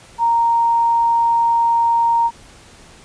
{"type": "tone", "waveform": "sine", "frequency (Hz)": 930, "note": "A#5", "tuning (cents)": -4, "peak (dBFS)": -12, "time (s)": [0.18, 2.31], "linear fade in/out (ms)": 50, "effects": ["pink hiss -44 dBFS RMS until 3.04 s", "resampled to 22050 Hz"]}